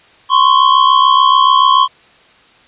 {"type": "tone pair together", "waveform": "square", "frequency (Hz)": [1032.1, 1099], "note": ["C6", "C#6"], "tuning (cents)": [-24, -15], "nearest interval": "minor second", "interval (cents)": 109, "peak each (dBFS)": -10, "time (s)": [0.29, 1.88], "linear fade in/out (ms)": 50, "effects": ["white hiss -46 dBFS RMS until 2.67 s", "resampled to 8000 Hz"]}